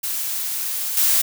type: noise with level steps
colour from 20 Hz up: blue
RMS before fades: -25 / -17 dBFS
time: 0.03-1.22 s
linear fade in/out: 10 ms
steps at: 0.97 s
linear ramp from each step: 2 ms
effects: none